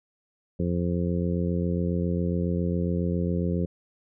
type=harmonic tone; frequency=87.31 Hz; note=F2; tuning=in tune; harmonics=1 / 2 / 3 / 4 / 5 / 6; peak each=-29 / -26 / -34 / -34 / -34 / -36 dBFS; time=0.59-3.66 s; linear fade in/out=10 ms; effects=none